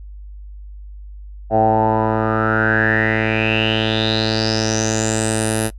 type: tone with low-pass filter sweep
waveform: 10% pulse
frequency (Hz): 110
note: A2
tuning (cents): 0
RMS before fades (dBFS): -17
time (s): 1.5-5.71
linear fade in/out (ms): 50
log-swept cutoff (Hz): 710 to 11000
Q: 8.3
effects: noise-tail reverb RT60 0.1 s tail -22 dB re dry + added 50 Hz sine -32 dBFS peak until 5.78 s